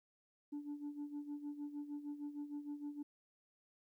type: tone with tremolo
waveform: sine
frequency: 291.5 Hz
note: D4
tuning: 13 cents flat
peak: -38 dBFS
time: 0.52-3.03 s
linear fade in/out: 10 ms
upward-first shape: sine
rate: 6.5 Hz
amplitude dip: 75%
effects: tanh soft clip ceiling -39 dBFS + 13-bit